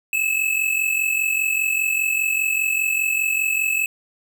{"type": "tone pair together", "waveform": "square", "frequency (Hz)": [2592, 2637], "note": ["E7", "E7"], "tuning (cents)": [-30, 0], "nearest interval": "unison", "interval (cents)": 30, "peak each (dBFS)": [-21, -24], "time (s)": [0.13, 3.86], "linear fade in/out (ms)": 2, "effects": []}